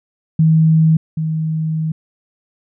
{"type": "tone pair in turn", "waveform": "sine", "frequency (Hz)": [159.6, 158.41], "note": ["D#3", "D#3"], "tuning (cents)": [44, 31], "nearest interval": "unison", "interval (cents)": 13, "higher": "first", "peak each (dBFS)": [-8, -16], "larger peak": "first", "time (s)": [[0.39, 0.97], [1.17, 1.92]], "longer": "second", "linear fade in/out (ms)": 5, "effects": []}